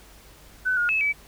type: tone with pitch steps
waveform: sine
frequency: 1507 / 1431 / 2596 / 2294 Hz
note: F#6 / F6 / E7 / D7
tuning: +31 / +42 / -27 / -41 cents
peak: -20 dBFS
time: 0.65-1.13 s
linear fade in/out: 20 ms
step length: 120 ms
effects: added 50 Hz sine -52 dBFS peak until 1.27 s + pink hiss -51 dBFS RMS until 1.27 s